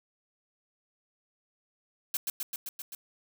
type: noise with echo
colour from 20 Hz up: blue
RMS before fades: -30 dBFS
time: 2.14-2.17 s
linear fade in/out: 2 ms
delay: 130 ms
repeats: 6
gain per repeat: -2 dB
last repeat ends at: 2.95 s
effects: none